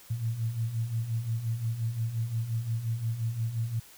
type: beating tone pair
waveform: sine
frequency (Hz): 110.3 / 116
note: A2 / A#2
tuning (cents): +5 / -8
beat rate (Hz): 5.7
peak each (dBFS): -35 / -29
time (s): 0.1-3.8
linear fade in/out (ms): 10
effects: white hiss -53 dBFS RMS until 3.97 s